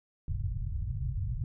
white low-pass noise, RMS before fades -33 dBFS, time 0.28-1.44 s, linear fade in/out 2 ms, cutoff 130 Hz, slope 48 dB/octave, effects none

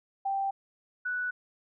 sine tone pair in turn, 784 / 1480 Hz, G5 / F#6, 0 / 0 cents, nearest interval major seventh, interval 1100 cents, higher second, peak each -27 / -29 dBFS, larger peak first, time 0.25-0.51 / 1.05-1.31 s, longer neither, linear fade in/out 10 ms, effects none

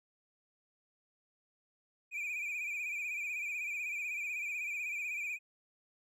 triangle tone with vibrato, 2406 Hz, D7, 41 cents sharp, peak -34 dBFS, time 2.11-5.39 s, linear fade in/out 50 ms, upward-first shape sine, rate 16 Hz, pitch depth 71 cents each way, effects none

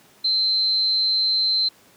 sine tone with amplitude modulation, 4100 Hz, C8, 36 cents flat, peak -16 dBFS, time 0.24-1.69 s, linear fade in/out 10 ms, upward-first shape sine, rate 299 Hz, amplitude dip 30%, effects pink hiss -53 dBFS RMS until 1.96 s + high-pass 150 Hz 12 dB/octave

